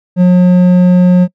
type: tone with hard clipping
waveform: sine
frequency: 180 Hz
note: F#3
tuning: 47 cents flat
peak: -5 dBFS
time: 0.16-1.28 s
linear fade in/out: 50 ms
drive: 6 dB
effects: noise-tail reverb RT60 0.1 s tail -25 dB re dry